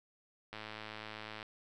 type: click train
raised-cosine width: 0.3 ms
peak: -28 dBFS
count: 98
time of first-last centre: 0.53-1.428 s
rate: 108 Hz
effects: none